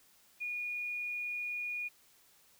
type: tone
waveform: sine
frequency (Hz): 2444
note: D#7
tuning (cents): -32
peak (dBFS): -35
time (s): 0.4-1.89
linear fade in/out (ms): 20
effects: white hiss -65 dBFS RMS until 2.59 s